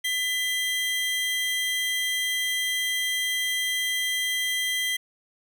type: tone pair together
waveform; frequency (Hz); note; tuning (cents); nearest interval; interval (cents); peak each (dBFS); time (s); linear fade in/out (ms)
45% pulse; 2002 / 3201; B6 / G7; +23 / +36; minor sixth; 813; -27 / -27; 0.04-4.97; 10
effects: none